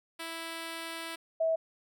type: tone pair in turn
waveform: 5% pulse / sine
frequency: 329.6 / 649 Hz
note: E4 / E5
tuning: 0 / -27 cents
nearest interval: octave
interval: 1173 cents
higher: second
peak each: -26 / -25 dBFS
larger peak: second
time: 0.19-1.16 / 1.4-1.56 s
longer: first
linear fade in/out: 10 ms
effects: none